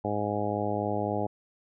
harmonic tone, 103.83 Hz, G#2, in tune, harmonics 1 / 2 / 3 / 4 / 5 / 6 / 7 / 8, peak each -35 / -35 / -35 / -35 / -35 / -35 / -35 / -35 dBFS, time 0.04-1.27 s, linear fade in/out 10 ms, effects none

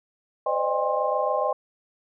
sine tone cluster, 511 / 593 / 620 / 803 / 1059 Hz, C5 / D5 / D#5 / G5 / C6, -41 / +17 / -6 / +41 / +21 cents, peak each -28 dBFS, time 0.46-1.53 s, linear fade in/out 5 ms, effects none

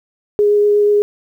sine tone with vibrato, 413.8 Hz, G#4, 6 cents flat, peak -9 dBFS, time 0.39-1.02 s, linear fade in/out 0 ms, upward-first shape triangle, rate 8.3 Hz, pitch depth 9 cents each way, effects 8-bit

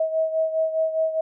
sine beating tone pair, 639 / 643.9 Hz, D#5 / E5, +46 / -41 cents, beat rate 4.9 Hz, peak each -21 / -27 dBFS, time 0-1.21 s, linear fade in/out 5 ms, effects none

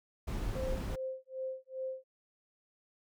brown noise, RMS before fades -36 dBFS, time 0.27-0.96 s, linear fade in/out 10 ms
sine tone with tremolo, 523 Hz, C5, 1 cent flat, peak -34 dBFS, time 0.55-2.04 s, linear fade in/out 5 ms, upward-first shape sine, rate 2.5 Hz, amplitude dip 100%
effects none

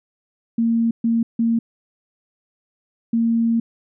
sine tone bursts at uneven times, 230 Hz, A#3, 23 cents flat, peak -15 dBFS, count 4, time 0.58-0.91 / 1.04-1.23 / 1.39-1.59 / 3.13-3.6 s, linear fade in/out 5 ms, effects none

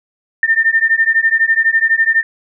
sine beating tone pair, 1800 / 1812 Hz, A6 / A#6, +39 / -50 cents, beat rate 12 Hz, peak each -13 dBFS, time 0.43-2.23 s, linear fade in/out 2 ms, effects none

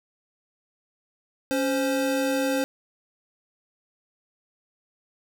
square tone pair together, 277.2 / 522.3 Hz, C#4 / C5, 0 / -3 cents, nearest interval major seventh, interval 1097 cents, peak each -26 dBFS, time 1.51-2.64 s, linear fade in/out 0 ms, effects none

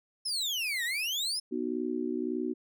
35% pulse exponential two-way sweep, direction down then up, 5320 to 1813 to 5320 Hz, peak -28 dBFS, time 0.25-1.4 s, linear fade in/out 10 ms, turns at 0.84 s
sine chord, B major, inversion none, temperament just, 246.9 / 308.7 / 370.4 Hz, B3 / D#4 / F#4, 0 / -14 / +2 cents, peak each -34 dBFS, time 1.51-2.54 s, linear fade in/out 20 ms
effects none

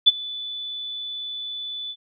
sine tone with ADSR envelope, 3482 Hz, A7, 19 cents flat, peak -7 dBFS, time 0.06-1.96 s, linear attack 19 ms, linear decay 28 ms, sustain -22 dB, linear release 57 ms, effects none

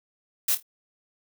blue noise with echo, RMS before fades -23 dBFS, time 0.48-0.55 s, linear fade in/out 5 ms, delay 26 ms, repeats 3, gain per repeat -11 dB, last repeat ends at 0.628 s, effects none

